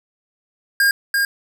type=tone with echo; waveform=square; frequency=1616 Hz; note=G#6; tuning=48 cents flat; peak=-13 dBFS; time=0.8-0.91 s; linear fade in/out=2 ms; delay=340 ms; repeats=1; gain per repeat=-3 dB; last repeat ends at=1.25 s; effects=none